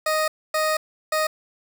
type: tone bursts at uneven times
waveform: 20% pulse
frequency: 622.3 Hz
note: D#5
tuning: in tune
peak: -15 dBFS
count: 3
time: 0.06-0.28 / 0.54-0.77 / 1.12-1.27 s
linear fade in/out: 5 ms
effects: 7-bit